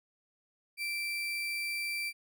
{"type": "tone", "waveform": "35% pulse", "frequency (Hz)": 2343, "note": "D7", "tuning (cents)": -5, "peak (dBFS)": -31, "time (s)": [0.77, 2.13], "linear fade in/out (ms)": 50, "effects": []}